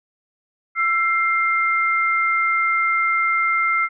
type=tone pair together; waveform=sine; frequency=1340.1 / 2100 Hz; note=E6 / C7; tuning=+28 / +6 cents; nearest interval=minor sixth; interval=778 cents; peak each=-19 dBFS; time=0.75-3.89 s; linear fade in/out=50 ms; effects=none